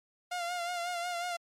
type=tone with vibrato; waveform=sawtooth; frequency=701 Hz; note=F5; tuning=6 cents sharp; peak=-29 dBFS; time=0.31-1.37 s; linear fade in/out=10 ms; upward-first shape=sine; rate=5.5 Hz; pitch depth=43 cents each way; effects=low-pass 10000 Hz 12 dB/octave + MP3 64 kbps